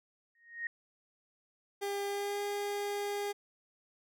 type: tone with exponential growth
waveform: sine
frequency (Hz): 1864.7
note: A#6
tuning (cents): 0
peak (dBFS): -31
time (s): 0.35-0.67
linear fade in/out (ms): 2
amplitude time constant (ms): 69
type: tone with pitch glide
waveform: 30% pulse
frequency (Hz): 401.6 to 407.4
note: G4 to G#4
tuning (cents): +42 to -33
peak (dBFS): -31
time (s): 1.81-3.33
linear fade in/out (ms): 20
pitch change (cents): +25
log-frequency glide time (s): 2.06-2.41
effects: none